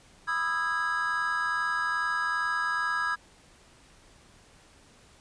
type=chord; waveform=triangle; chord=E major seventh; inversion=second; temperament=just; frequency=988.9 / 1236.1 / 1318.5 / 1648.1 Hz; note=B5 / D#6 / E6 / G#6; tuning=+2 / -12 / 0 / -14 cents; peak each=-33 / -32 / -31 / -27 dBFS; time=0.27-3.16 s; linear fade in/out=20 ms; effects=pink hiss -57 dBFS RMS until 5.2 s + resampled to 22050 Hz